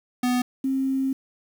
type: tone pair in turn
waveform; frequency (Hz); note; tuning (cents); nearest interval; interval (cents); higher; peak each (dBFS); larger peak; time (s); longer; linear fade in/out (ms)
square / sine; 248.2 / 267; B3 / C4; +9 / +35; minor second; 126; second; -21; neither; 0.23-0.42 / 0.64-1.13; second; 5
effects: 8-bit